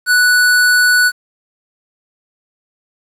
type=tone; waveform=square; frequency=1480 Hz; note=F#6; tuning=in tune; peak=-9 dBFS; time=0.06-1.12 s; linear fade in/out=50 ms; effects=resampled to 32000 Hz + 7-bit